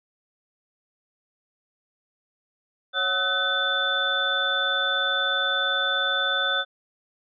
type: tone cluster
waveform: sine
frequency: 553 / 737 / 1285 / 1508 / 3523 Hz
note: C#5 / F#5 / E6 / F#6 / A7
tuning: -4 / -7 / -45 / +32 / +1 cents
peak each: -32 / -34 / -31 / -25 / -25 dBFS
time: 2.93-6.65 s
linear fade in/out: 50 ms
effects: none